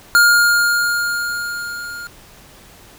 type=tone with level ramp; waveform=square; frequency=1414 Hz; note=F6; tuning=21 cents sharp; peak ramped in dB=-8 to -29 dBFS; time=0.15-2.07 s; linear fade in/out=0 ms; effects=pink hiss -44 dBFS RMS until 2.98 s